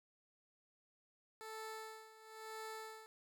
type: tone with tremolo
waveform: 15% pulse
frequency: 439.6 Hz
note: A4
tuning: 2 cents flat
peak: -39 dBFS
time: 1.41-3.06 s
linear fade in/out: 0 ms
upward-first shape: sine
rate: 1 Hz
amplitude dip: 80%
effects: none